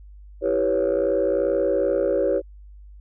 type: chord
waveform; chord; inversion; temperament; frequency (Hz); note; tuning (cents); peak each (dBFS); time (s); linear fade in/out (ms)
sine; C# half-diminished seventh; first; equal; 329.6 / 392 / 493.9 / 554.4; E4 / G4 / B4 / C#5; 0 / 0 / 0 / 0; -26 / -23 / -23 / -21; 0.41-2.42; 50
effects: tanh soft clip ceiling -13 dBFS + added 50 Hz sine -41 dBFS peak until 3 s